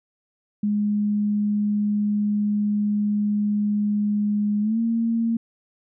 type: tone with pitch glide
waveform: sine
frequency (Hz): 207.7 to 229.1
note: G#3 to A#3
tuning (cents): 0 to -30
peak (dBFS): -19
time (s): 0.63-5.37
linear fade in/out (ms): 5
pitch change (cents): +170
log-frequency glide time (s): 4.61-4.79
effects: none